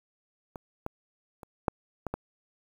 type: clicks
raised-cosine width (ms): 1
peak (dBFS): -25 / -19 / -30 / -10 / -18 / -17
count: 6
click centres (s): 0.558 / 0.864 / 1.432 / 1.682 / 2.067 / 2.14
effects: 8-bit